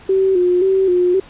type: tone with vibrato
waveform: sine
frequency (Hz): 370.3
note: F#4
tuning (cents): +1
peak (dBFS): -11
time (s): 0.09-1.2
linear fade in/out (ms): 5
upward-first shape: square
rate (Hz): 1.9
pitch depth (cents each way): 59
effects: pink hiss -42 dBFS RMS until 1.29 s + resampled to 8000 Hz